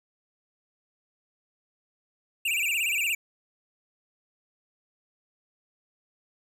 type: tone with vibrato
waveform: square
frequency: 2552 Hz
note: D#7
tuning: 43 cents sharp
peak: -25 dBFS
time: 2.45-3.15 s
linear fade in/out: 5 ms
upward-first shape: sine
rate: 17 Hz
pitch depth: 180 cents each way
effects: none